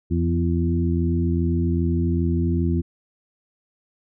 harmonic tone with a mistuned harmonic, 85 Hz, F2, 46 cents flat, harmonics 1 / 2 / 3 / 4, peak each -21 / -24 / -26 / -27 dBFS, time 0.1-2.82 s, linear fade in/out 20 ms, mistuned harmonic 3, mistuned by -16 cents, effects none

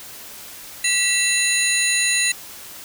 sine tone cluster, 1961 / 2681 / 4022 / 6770 / 9240 Hz, B6 / E7 / B7 / G#8 / D9, -13 / +29 / +31 / +32 / -29 cents, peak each -23 dBFS, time 0.84-2.32 s, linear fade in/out 5 ms, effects white hiss -38 dBFS RMS until 2.84 s

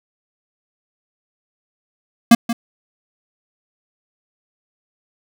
square tone with echo, 233.3 Hz, A#3, 2 cents sharp, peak -5 dBFS, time 2.31-2.35 s, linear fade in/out 5 ms, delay 180 ms, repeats 1, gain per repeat -13 dB, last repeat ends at 2.53 s, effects none

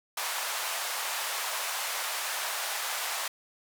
pink band-pass noise, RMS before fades -33 dBFS, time 0.17-3.28 s, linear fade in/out 5 ms, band 710 to 16000 Hz, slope 24 dB/octave, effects none

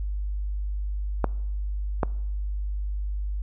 clicks, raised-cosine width 1 ms, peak -8 dBFS, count 2, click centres 1.243 / 2.032 s, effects noise-tail reverb RT60 0.9 s tail -23 dB re dry + added 50 Hz sine -26 dBFS peak until 3.42 s

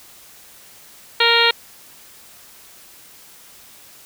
harmonic tone, 466.2 Hz, A#4, in tune, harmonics 1 / 2 / 3 / 4 / 5 / 6 / 7 / 8 / 9, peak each -21 / -21 / -21 / -21 / -21 / -21 / -21 / -21 / -21 dBFS, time 1.2-1.51 s, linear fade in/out 5 ms, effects white hiss -45 dBFS RMS until 4.05 s

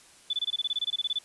sine tone bursts, 3482 Hz, A7, 19 cents flat, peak -25 dBFS, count 16, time 0.3-1.188 s, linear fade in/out 5 ms, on 33 ms, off 24 ms, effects white hiss -55 dBFS RMS until 1.24 s + resampled to 24000 Hz

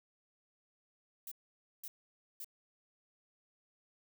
violet noise bursts, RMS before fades -45 dBFS, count 3, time 1.27-2.445 s, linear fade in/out 2 ms, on 45 ms, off 520 ms, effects none

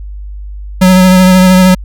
square tone with vibrato, 185 Hz, F#3, in tune, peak -3 dBFS, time 0.81-1.75 s, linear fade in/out 10 ms, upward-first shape triangle, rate 13 Hz, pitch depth 25 cents each way, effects added 50 Hz sine -21 dBFS peak until 1.84 s

